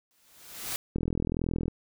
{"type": "noise with exponential growth", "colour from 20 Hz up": "white", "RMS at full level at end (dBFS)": -31, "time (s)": [0.11, 0.76], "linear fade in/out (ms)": 0, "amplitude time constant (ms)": 140}
{"type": "click train", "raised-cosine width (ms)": 3, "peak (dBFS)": -16, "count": 31, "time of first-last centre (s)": [0.96, 1.681], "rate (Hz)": 41.6}
{"effects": []}